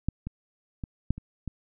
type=clicks; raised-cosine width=5 ms; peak=-13 / -21 / -21 / -11 / -26 / -21 dBFS; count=6; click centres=0.086 / 0.27 / 0.838 / 1.106 / 1.18 / 1.477 s; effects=none